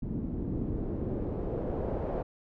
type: noise with low-pass filter sweep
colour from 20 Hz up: pink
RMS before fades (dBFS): -33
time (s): 0.02-2.23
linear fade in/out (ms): 10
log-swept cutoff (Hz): 240 to 640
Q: 1.7
effects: none